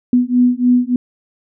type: beating tone pair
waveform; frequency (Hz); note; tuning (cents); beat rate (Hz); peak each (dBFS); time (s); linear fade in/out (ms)
sine; 245.4 / 248.8; B3 / B3; -11 / +13; 3.4; -13; 0.13-0.96; 2
effects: none